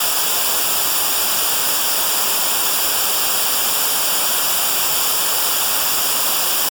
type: noise with comb filter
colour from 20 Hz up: white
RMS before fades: -17 dBFS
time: 0-6.69 s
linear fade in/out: 5 ms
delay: 0.48 ms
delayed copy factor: -0.7
effects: MP3 96 kbps